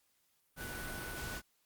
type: tone in noise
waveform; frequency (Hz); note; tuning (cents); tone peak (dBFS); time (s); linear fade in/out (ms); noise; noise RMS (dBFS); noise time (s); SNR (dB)
sine; 1487; F#6; +8; -45; 0.56-1.42; 50; pink; -43; 0.56-1.42; -5
effects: white hiss -75 dBFS RMS until 1.65 s + Opus 48 kbps